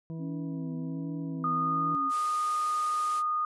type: harmonic tone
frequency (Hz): 162.9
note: E3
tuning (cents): -20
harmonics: 1 / 2 / 3 / 4 / 6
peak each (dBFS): -35 / -44 / -49 / -55 / -59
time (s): 0.1-1.95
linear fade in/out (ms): 0
type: tone with vibrato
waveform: sine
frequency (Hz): 270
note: C#4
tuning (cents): -45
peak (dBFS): -35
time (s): 0.18-2.12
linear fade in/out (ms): 50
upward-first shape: triangle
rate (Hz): 1.3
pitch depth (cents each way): 110
type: tone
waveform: sine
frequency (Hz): 1230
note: D#6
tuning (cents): -20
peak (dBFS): -26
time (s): 1.44-3.45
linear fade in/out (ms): 2
type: high-pass noise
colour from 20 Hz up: white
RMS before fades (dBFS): -43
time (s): 2.09-3.23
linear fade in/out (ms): 50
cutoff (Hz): 290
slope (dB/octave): 24
effects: resampled to 24000 Hz